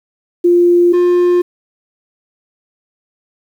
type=tone pair in turn; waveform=sine / triangle; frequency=349.5 / 354.2 Hz; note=F4 / F4; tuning=+1 / +24 cents; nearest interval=unison; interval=23 cents; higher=second; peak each=-6 dBFS; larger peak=neither; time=0.44-0.93 / 0.93-1.42 s; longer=neither; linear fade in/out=10 ms; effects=7-bit